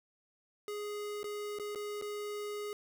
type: tone with dropouts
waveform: square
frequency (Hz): 415.3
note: G#4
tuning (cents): 0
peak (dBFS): -38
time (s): 0.68-2.73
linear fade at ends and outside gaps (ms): 1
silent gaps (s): 1.231-1.242 / 1.587-1.597 / 1.749-1.757 / 2.014-2.022
effects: none